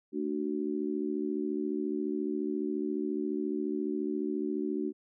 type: harmonic tone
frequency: 74.4 Hz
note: D2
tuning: 23 cents sharp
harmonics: 3 / 4 / 5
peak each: -36 / -33 / -34 dBFS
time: 0.12-4.93 s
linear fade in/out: 50 ms
effects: none